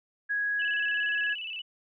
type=tone with pitch glide; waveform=sine; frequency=1661.2 to 1674.7 Hz; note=G#6 to G#6; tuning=0 to +14 cents; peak=-26 dBFS; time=0.29-1.35 s; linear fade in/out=20 ms; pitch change=+14 cents; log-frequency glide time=0.42-1.06 s
type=tone with vibrato; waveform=sine; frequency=2794 Hz; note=F7; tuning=in tune; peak=-34 dBFS; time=0.59-1.62 s; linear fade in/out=10 ms; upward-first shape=square; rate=17 Hz; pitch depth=92 cents each way
effects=none